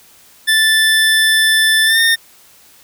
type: tone with pitch glide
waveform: 25% pulse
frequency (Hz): 1760 to 1825.2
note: A6 to A#6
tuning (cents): 0 to -37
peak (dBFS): -6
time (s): 0.47-2.16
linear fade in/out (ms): 20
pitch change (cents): +63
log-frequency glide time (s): 1.85-2
effects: white hiss -46 dBFS RMS until 2.83 s

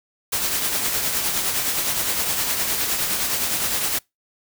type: noise with tremolo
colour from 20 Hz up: white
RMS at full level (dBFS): -21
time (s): 0.32-3.99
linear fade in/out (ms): 10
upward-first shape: triangle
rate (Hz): 9.7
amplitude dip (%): 45
effects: noise-tail reverb RT60 0.2 s tail -26 dB re dry

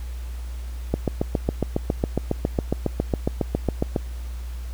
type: click train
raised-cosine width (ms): 2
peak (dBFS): -7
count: 23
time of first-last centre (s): 0.94-3.962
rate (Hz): 7.28
effects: added 60 Hz sine -29 dBFS peak until 4.73 s + pink hiss -48 dBFS RMS until 4.73 s

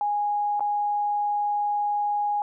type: tone with dropouts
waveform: sine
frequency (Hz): 826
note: G#5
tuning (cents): -10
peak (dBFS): -22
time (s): 0.01-2.42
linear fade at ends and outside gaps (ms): 1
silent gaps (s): 0.596-0.606
effects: none

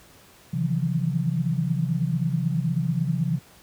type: tone cluster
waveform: sine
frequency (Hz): 134 / 157.7 / 167 / 183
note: C3 / D#3 / E3 / F#3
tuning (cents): +42 / +24 / +23 / -19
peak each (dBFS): -26 / -29 / -25 / -31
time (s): 0.53-3.39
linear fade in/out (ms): 10
effects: pink hiss -52 dBFS RMS until 3.62 s + high-pass 60 Hz 12 dB/octave

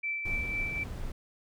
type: tone with tremolo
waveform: sine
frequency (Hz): 2328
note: D7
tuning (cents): -16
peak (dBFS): -29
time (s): 0.03-0.84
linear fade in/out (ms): 10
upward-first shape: triangle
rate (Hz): 4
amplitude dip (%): 45
type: noise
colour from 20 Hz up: brown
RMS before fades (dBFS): -37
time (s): 0.25-1.12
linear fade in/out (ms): 5
effects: none

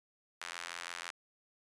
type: tone with high-pass filter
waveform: sawtooth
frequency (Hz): 86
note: F2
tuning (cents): -26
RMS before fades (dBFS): -44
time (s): 0.41-1.11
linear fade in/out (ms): 5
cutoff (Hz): 1500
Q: 1.1
effects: resampled to 22050 Hz

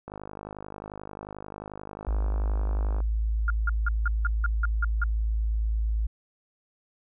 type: click train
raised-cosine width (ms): 1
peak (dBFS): -24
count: 151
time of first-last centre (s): 0.08-3.004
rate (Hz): 51.3
type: tone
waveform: sine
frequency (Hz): 54.4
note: A1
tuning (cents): -19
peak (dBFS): -23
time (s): 2.07-6.07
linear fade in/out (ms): 10
type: tone bursts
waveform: sine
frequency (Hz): 1410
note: F6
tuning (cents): +16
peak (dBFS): -24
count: 9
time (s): 3.48-5.038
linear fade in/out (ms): 2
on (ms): 22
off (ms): 170
effects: none

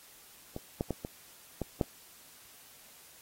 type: clicks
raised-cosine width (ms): 2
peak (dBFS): -24 / -17 / -18 / -23 / -19 / -13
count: 6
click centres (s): 0.564 / 0.809 / 0.907 / 1.049 / 1.617 / 1.812
effects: white hiss -56 dBFS RMS until 3.21 s + AAC 48 kbps

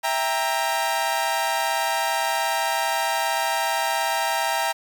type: chord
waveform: sawtooth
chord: E diminished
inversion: none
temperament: equal with one note detuned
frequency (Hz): 659.3 / 794.9 / 932.3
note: E5 / G5 / Bb5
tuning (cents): 0 / +24 / 0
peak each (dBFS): -24 / -22 / -21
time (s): 0.03-4.73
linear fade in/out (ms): 20
effects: 8-bit

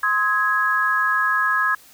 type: chord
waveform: sine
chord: Ab major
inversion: first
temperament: equal with one note detuned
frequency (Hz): 1046.5 / 1272.9 / 1661.2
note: C6 / Eb6 / Ab6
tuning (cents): 0 / +39 / 0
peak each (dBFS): -24 / -22 / -19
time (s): 0.03-1.75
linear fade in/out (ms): 5
effects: white hiss -49 dBFS RMS until 1.93 s

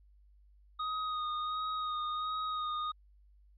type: tone with vibrato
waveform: square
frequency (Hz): 1244.5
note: D#6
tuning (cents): 0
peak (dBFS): -34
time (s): 0.79-2.92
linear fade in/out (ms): 10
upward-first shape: sine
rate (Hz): 1.4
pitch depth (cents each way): 23
effects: added 50 Hz sine -59 dBFS peak until 3.57 s + resampled to 11025 Hz

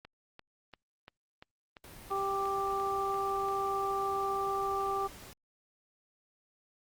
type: click train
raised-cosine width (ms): 0.3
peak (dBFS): -32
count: 11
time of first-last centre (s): 0.05-3.486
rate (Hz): 2.91
type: noise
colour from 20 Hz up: pink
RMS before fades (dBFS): -50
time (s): 1.84-5.33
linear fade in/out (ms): 0
type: harmonic tone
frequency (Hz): 392.6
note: G4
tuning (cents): +3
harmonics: 1 / 2 / 3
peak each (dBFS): -35 / -35 / -33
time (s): 2.1-5.08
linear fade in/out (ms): 20
effects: Opus 48 kbps

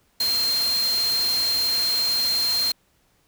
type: tone in noise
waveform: sine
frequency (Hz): 4186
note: C8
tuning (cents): 0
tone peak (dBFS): -20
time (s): 0.2-2.72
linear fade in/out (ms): 5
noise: white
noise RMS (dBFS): -30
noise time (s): 0.2-2.72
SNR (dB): +7
effects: pink hiss -64 dBFS RMS until 3.27 s

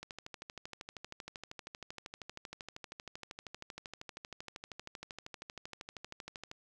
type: click train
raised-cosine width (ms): 0.2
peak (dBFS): -27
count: 84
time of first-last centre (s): 0.03-6.514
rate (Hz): 12.8
effects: none

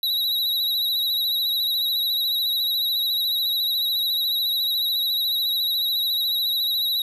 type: tone with vibrato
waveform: square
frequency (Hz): 3883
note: B7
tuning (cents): -30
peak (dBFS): -21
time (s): 0.03-7.02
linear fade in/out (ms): 2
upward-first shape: sine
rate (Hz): 14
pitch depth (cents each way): 52
effects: 10-bit

